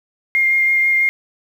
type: tone with vibrato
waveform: sine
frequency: 2121 Hz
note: C7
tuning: 23 cents sharp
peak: -12 dBFS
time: 0.35-1.09 s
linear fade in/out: 0 ms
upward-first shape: sine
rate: 6.1 Hz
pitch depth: 10 cents each way
effects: 7-bit